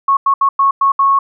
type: tone bursts at uneven times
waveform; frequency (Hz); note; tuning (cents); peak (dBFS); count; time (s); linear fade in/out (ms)
sine; 1100; C#6; -14; -8; 6; 0.08-0.17 / 0.26-0.34 / 0.41-0.49 / 0.59-0.71 / 0.81-0.92 / 0.99-1.19; 5
effects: none